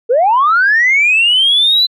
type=linear sweep; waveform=sine; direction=up; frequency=442.3 to 4051 Hz; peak=-6 dBFS; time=0.09-1.87 s; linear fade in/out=20 ms; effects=tanh soft clip ceiling -3 dBFS + MP3 64 kbps